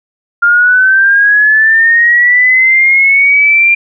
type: linear sweep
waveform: sine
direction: up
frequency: 1396.9 to 2390 Hz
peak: -4 dBFS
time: 0.42-3.75 s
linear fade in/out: 10 ms
effects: none